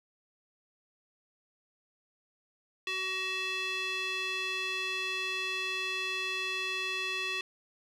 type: tone with band-pass filter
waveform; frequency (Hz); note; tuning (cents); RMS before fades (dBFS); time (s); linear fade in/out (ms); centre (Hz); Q
square; 376.7; F#4; +31; -34; 2.87-7.41; 2; 2900; 3
effects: none